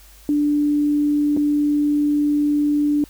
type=tone with dropouts; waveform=sine; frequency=293.7 Hz; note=D4; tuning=in tune; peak=-15 dBFS; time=0.29-3.04 s; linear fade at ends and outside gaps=1 ms; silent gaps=1.366-1.372 s; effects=added 50 Hz sine -46 dBFS peak until 3.09 s + white hiss -49 dBFS RMS until 3.09 s